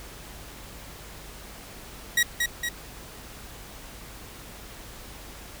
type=tone with echo; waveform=sawtooth; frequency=1907 Hz; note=A#6; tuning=39 cents sharp; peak=-15 dBFS; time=2.17-2.23 s; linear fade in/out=5 ms; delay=230 ms; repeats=2; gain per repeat=-4 dB; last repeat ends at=2.69 s; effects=added 50 Hz sine -48 dBFS peak until 5.6 s + pink hiss -44 dBFS RMS until 5.6 s